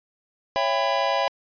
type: chord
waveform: square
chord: C# half-diminished seventh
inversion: none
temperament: just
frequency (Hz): 554.4 / 665.2 / 798.3 / 997.9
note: C#5 / E5 / G5 / B5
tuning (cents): 0 / +16 / +31 / +18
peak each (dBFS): -27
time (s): 0.56-1.28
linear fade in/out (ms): 0
effects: resampled to 11025 Hz